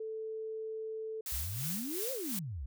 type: tone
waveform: sine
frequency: 440 Hz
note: A4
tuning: in tune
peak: -37 dBFS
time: 0-1.21 s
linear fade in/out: 5 ms
type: noise with tremolo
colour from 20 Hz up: blue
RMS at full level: -37 dBFS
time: 1.26-2.39 s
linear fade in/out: 2 ms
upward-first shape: sine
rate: 2.9 Hz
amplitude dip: 55%
type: exponential two-way sweep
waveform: sine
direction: up then down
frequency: 58 to 554.4 to 58 Hz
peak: -37 dBFS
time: 1.32-2.66 s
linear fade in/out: 5 ms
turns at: 2.12 s
effects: none